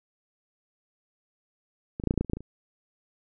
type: clicks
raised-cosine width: 3 ms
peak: -20 / -17 / -10 / -9 / -30 / -10 / -13 / -29 / -18 / -12 / -23 / -30 dBFS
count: 12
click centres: 1.999 / 2.038 / 2.073 / 2.109 / 2.14 / 2.177 / 2.21 / 2.247 / 2.298 / 2.334 / 2.37 / 2.406 s
effects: none